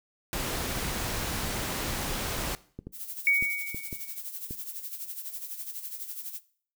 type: noise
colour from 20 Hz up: pink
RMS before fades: -32 dBFS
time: 0.33-2.55 s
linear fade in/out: 0 ms
type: clicks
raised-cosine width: 3 ms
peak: -25 dBFS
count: 7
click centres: 2.388 / 2.79 / 2.87 / 3.425 / 3.746 / 3.928 / 4.509 s
type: noise with tremolo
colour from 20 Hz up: violet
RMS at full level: -36 dBFS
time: 2.92-6.41 s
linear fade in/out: 50 ms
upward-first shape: sine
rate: 12 Hz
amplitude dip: 65%
type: tone with exponential decay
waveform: sine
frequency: 2247 Hz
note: C#7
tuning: 23 cents sharp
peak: -18 dBFS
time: 3.27-4.19 s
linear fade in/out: 1 ms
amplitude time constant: 200 ms
effects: noise-tail reverb RT60 0.5 s tail -19 dB re dry